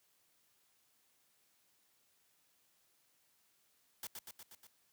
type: noise with echo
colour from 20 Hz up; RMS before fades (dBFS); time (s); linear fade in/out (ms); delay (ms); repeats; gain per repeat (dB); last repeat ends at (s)
white; -44; 4.03-4.07; 2; 120; 5; -3; 4.67
effects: white hiss -74 dBFS RMS until 4.92 s + high-pass 60 Hz 12 dB/octave